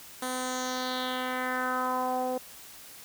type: tone with low-pass filter sweep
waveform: 10% pulse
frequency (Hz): 254.6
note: C4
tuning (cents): -47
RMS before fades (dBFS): -31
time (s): 0.22-2.38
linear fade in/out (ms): 5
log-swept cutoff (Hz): 11000 to 580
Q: 2.9
effects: white hiss -48 dBFS RMS until 3.04 s